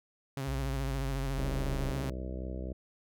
sawtooth tone with vibrato, 135.3 Hz, C#3, 42 cents flat, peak -30 dBFS, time 0.37-2.1 s, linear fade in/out 0 ms, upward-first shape sine, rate 14 Hz, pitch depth 47 cents each way
sine linear sweep, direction down, 61.74 to 32.7 Hz, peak -33 dBFS, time 0.47-1.92 s, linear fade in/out 10 ms
harmonic tone, 63.8 Hz, C2, 43 cents flat, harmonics 1 / 2 / 3 / 4 / 5 / 6 / 7 / 8 / 9 / 10, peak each -37 / -46 / -44 / -49 / -46 / -49 / -51 / -51 / -49 / -52 dBFS, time 1.37-2.73 s, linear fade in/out 5 ms
effects none

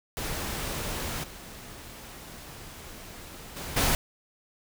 pink noise with level steps, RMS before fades -33 / -44 / -37 / -24 dBFS, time 0.17-3.95 s, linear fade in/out 0 ms, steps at 1.23 / 3.56 / 3.76 s, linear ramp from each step 10 ms, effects none

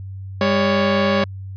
sawtooth tone pair together, 200.7 / 557.6 Hz, G3 / C#5, +41 / +10 cents, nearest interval octave + tritone, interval 1769 cents, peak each -14 dBFS, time 0.41-1.24 s, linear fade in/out 2 ms, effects added 96 Hz sine -29 dBFS peak until 1.56 s + resampled to 11025 Hz

